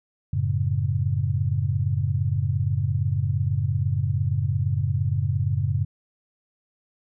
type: chord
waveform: sine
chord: F# minor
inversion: none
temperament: equal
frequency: 92.5 / 110 / 138.59 Hz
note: F#2 / A2 / C#3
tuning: 0 / 0 / 0 cents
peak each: -25 dBFS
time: 0.33-5.85 s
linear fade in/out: 5 ms
effects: none